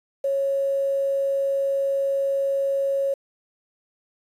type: tone with quantisation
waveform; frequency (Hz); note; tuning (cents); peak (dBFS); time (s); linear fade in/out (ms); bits
sine; 550; C#5; -14; -20; 0.24-3.14; 5; 8
effects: resampled to 32000 Hz